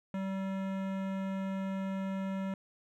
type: tone with hard clipping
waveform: sine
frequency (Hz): 192.5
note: G3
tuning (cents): -31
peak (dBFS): -35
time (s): 0.14-2.54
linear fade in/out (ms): 2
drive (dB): 18
effects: none